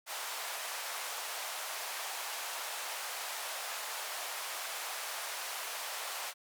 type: band-pass noise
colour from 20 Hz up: pink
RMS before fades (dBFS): -40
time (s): 0.06-6.34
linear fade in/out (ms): 50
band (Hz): 650 to 16000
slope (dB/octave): 24
effects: none